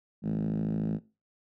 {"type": "tone with band-pass filter", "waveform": "5% pulse", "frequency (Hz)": 53.6, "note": "A1", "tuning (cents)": -45, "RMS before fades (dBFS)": -30, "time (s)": [0.22, 1], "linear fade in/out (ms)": 50, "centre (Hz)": 190, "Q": 5.8, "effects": ["noise-tail reverb RT60 0.3 s tail -19 dB re dry"]}